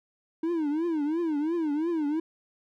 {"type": "tone with vibrato", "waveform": "triangle", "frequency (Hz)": 315.3, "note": "D#4", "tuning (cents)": 23, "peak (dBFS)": -23, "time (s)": [0.43, 2.2], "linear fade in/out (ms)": 5, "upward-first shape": "triangle", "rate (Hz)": 2.9, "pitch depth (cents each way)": 190, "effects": []}